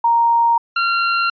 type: tone pair in turn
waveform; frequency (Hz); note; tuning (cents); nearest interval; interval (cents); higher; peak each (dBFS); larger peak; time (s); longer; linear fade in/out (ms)
sine / sawtooth; 932.3 / 1377.2; A#5 / F6; 0 / -25; perfect fifth; 675; second; -11; neither; 0.04-0.58 / 0.76-1.3; neither; 5
effects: resampled to 11025 Hz